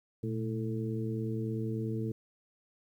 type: harmonic tone with a mistuned harmonic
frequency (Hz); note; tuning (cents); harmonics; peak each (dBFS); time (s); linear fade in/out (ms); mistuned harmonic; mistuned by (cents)
110.4; A2; +6; 1 / 2 / 3 / 4; -34 / -37 / -39 / -40; 0.23-2.12; 5; 1; +110
effects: 11-bit